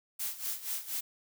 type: noise with tremolo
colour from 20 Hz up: blue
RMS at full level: -34 dBFS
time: 0.19-1.01 s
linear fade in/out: 10 ms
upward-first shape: sine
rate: 4.2 Hz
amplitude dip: 80%
effects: none